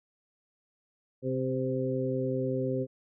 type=harmonic tone with a mistuned harmonic; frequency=130.81 Hz; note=C3; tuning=in tune; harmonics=1 / 2 / 3 / 4; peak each=-33 / -33 / -33 / -33 dBFS; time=1.22-2.87 s; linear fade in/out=50 ms; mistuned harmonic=4; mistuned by=-18 cents; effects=none